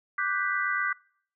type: chord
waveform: sine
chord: G major seventh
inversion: second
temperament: equal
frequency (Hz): 1174.7 / 1480 / 1568 / 1975.5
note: D6 / F#6 / G6 / B6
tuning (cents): 0 / 0 / 0 / 0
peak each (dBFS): -31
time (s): 0.18-0.93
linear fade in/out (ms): 5
effects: noise-tail reverb RT60 0.6 s tail -25 dB re dry